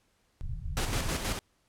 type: low-pass noise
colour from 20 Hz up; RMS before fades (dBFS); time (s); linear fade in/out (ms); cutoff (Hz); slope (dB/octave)
pink; -35; 0.41-1.09; 0; 150; 48
type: noise with tremolo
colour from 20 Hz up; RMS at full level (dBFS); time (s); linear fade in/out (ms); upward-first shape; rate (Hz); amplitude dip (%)
pink; -31; 0.77-1.39; 0; square; 6.3; 45
effects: pink hiss -71 dBFS RMS until 1.68 s + low-pass 11000 Hz 12 dB/octave